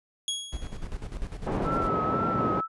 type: tone with exponential decay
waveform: sawtooth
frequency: 3323 Hz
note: G#7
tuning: in tune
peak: -22 dBFS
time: 0.28-0.84 s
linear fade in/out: 1 ms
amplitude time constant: 120 ms
type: noise with tremolo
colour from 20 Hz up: brown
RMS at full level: -33 dBFS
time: 0.52-1.89 s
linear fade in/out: 10 ms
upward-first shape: square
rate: 10 Hz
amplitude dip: 65%
type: band-pass noise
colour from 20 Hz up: pink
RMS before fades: -29 dBFS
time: 1.46-2.61 s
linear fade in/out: 10 ms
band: 140 to 790 Hz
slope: 12 dB/octave
type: tone with vibrato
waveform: sine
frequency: 1312 Hz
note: E6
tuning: 9 cents flat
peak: -27 dBFS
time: 1.64-2.68 s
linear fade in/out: 50 ms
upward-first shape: triangle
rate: 2 Hz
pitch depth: 60 cents each way
effects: resampled to 24000 Hz